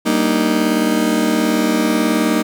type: chord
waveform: 35% pulse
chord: Eb major seventh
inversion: first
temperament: just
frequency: 194.45 / 233.3 / 291.7 / 311.1 Hz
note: G3 / Bb3 / D4 / Eb4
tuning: -14 / +2 / -12 / 0 cents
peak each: -20 / -16 / -22 / -16 dBFS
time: 0.05-2.43 s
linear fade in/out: 20 ms
effects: none